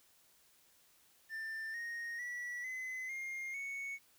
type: tone with pitch steps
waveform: triangle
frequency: 1785 / 1864 / 1946.6 / 2033 / 2123 / 2217 Hz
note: A6 / A#6 / B6 / B6 / C7 / C#7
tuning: +24 / -1 / -26 / +50 / +25 / 0 cents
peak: -38 dBFS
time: 1.29-3.99 s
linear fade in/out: 50 ms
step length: 450 ms
effects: white hiss -68 dBFS RMS until 4.18 s